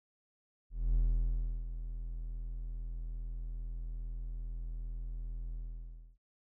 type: tone with ADSR envelope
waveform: triangle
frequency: 41.2 Hz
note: E1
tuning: in tune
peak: -23 dBFS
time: 0.7-6.18 s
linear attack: 250 ms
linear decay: 690 ms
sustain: -12 dB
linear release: 630 ms
effects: none